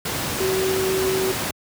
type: tone in noise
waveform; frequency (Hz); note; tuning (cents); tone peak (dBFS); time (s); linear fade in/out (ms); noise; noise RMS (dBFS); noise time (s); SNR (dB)
sine; 379.2; F#4; +43; -20; 0.4-1.32; 5; pink; -25; 0.05-1.51; +2
effects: high-pass 100 Hz 12 dB/octave